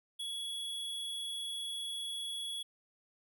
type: tone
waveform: square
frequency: 3365 Hz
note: G#7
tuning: 22 cents sharp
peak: -38 dBFS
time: 0.19-2.63 s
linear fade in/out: 10 ms
effects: none